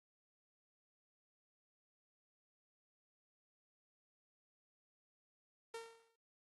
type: tone with exponential decay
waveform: sawtooth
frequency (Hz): 457.1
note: A#4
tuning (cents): -34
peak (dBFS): -39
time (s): 5.74-6.16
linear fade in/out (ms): 5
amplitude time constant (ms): 91
effects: AAC 32 kbps